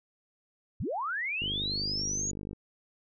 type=linear sweep; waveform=sine; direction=up; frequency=52.6 to 6790 Hz; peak=-30 dBFS; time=0.8-2.31 s; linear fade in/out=5 ms
type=click train; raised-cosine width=3 ms; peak=-27 dBFS; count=57; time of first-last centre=1.42-2.531 s; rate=50.4 Hz
effects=none